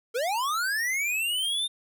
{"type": "linear sweep", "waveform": "square", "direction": "up", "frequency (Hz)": [436, 3652], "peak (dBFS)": -26, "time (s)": [0.14, 1.68], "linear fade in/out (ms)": 20, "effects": []}